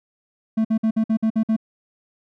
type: tone bursts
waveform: triangle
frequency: 221.3 Hz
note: A3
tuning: 10 cents sharp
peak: -14 dBFS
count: 8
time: 0.57-1.565 s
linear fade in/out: 10 ms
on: 78 ms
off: 53 ms
effects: none